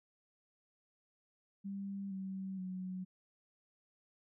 sine tone with pitch steps, 197.5 / 191.21 / 185.13 Hz, G3 / G3 / F#3, +13 / -43 / +1 cents, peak -39 dBFS, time 1.64-3.05 s, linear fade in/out 20 ms, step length 470 ms, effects none

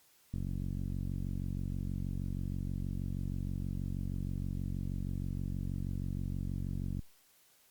click train, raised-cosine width 5 ms, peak -25 dBFS, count 309, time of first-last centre 0.34-6.992 s, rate 46.3 Hz, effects white hiss -66 dBFS RMS until 7.7 s + Opus 48 kbps

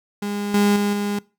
35% pulse tone with level steps, 204.3 Hz, G#3, 28 cents flat, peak -22 / -13 / -17 / -20 dBFS, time 0.22-1.19 s, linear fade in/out 5 ms, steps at 0.54 / 0.76 / 0.93 s, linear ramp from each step 2 ms, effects noise-tail reverb RT60 0.3 s tail -22 dB re dry

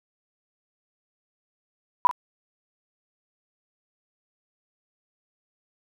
sine tone with echo, 987.8 Hz, B5, in tune, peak -11 dBFS, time 2.05-2.07 s, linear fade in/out 0 ms, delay 42 ms, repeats 1, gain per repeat -15 dB, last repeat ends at 2.112 s, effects none

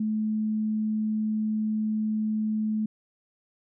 sine tone, 215.9 Hz, A3, 33 cents flat, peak -24 dBFS, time 0-2.86 s, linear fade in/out 5 ms, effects none

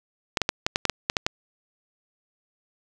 clicks, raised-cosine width 0.2 ms, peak -4 dBFS, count 10, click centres 0.372 / 0.417 / 0.491 / 0.665 / 0.759 / 0.853 / 0.897 / 1.099 / 1.168 / 1.265 s, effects none

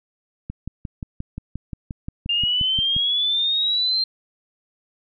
click train, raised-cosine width 5 ms, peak -17 dBFS, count 15, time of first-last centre 0.5-2.965 s, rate 5.68 Hz
sine exponential sweep, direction up, 2794 to 4180 Hz, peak -18 dBFS, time 2.29-4.04 s, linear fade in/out 5 ms
effects none

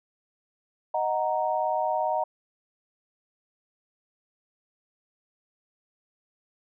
sine chord, D# minor, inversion none, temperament equal, 622.3 / 740 / 932.3 Hz, D#5 / F#5 / A#5, 0 / 0 / 0 cents, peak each -28 dBFS, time 0.94-2.24 s, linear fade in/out 5 ms, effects none

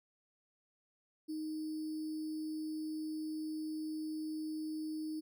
sine tone with sample-and-hold, 311.1 Hz, D#4, in tune, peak -37 dBFS, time 1.28-5.21 s, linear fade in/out 20 ms, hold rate 4900 Hz, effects none

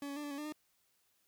40% pulse tone with pitch steps, 283.6 / 280.3 / 295.8 / 289.9 / 279.7 / 299.4 / 304.2 Hz, C#4 / C#4 / D4 / D4 / C#4 / D4 / D#4, +40 / +19 / +13 / -22 / +16 / +33 / -39 cents, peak -39 dBFS, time 0.02-0.524 s, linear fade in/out 2 ms, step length 72 ms, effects white hiss -75 dBFS RMS until 1.27 s

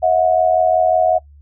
sine tone pair together, 640 / 725.5 Hz, D#5 / F#5, +49 / -34 cents, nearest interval major second, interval 217 cents, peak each -14 dBFS, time 0.02-1.19 s, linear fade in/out 20 ms, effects noise-tail reverb RT60 0.1 s tail -21 dB re dry + added 72 Hz sine -41 dBFS peak until 1.41 s

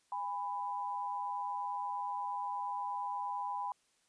sine tone pair together, 814.5 / 994 Hz, G#5 / B5, -34 / +11 cents, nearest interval minor third, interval 345 cents, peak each -39 / -37 dBFS, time 0.12-3.72 s, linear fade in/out 2 ms, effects white hiss -73 dBFS RMS until 4.08 s + resampled to 22050 Hz

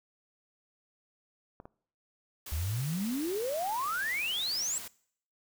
clicks, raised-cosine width 1 ms, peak -32 dBFS, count 2, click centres 1.601 / 1.655 s
white noise, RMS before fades -43 dBFS, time 2.46-4.88 s, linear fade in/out 5 ms
sine exponential sweep, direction up, 71.2 to 7902 Hz, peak -30 dBFS, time 2.52-4.78 s, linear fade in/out 0 ms
effects noise-tail reverb RT60 0.6 s tail -22 dB re dry

